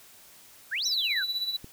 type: exponential two-way sweep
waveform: sine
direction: up then down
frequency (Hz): 1400 to 6100 to 1400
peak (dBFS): -27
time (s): 0.71-1.24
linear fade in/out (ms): 20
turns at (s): 0.86
type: tone with tremolo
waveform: triangle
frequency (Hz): 3951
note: B7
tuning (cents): 0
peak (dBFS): -24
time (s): 0.85-1.57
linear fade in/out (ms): 10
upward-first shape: sine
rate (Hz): 16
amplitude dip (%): 65
type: click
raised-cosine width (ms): 3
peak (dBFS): -29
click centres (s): 1.644
effects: white hiss -53 dBFS RMS until 1.72 s